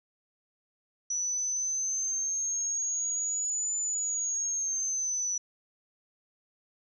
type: exponential two-way sweep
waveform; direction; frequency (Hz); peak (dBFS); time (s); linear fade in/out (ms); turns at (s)
sine; up then down; 5900 to 7040 to 5900; -28; 1.1-5.38; 5; 3.78
effects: none